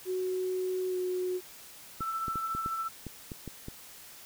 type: tone with pitch glide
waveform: sine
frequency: 370 to 365.3 Hz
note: F#4 to F#4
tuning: 0 to -22 cents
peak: -29 dBFS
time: 0.05-1.41 s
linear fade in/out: 50 ms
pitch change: -22 cents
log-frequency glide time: 0.89-0.96 s
type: tone with tremolo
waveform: sine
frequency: 1329 Hz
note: E6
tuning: 14 cents sharp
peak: -29 dBFS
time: 2-2.89 s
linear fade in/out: 20 ms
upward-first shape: triangle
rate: 14 Hz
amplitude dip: 45%
type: clicks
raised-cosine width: 3 ms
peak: -26 dBFS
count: 9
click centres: 2.007 / 2.282 / 2.357 / 2.55 / 2.661 / 3.067 / 3.318 / 3.477 / 3.684 s
effects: white hiss -50 dBFS RMS until 4.25 s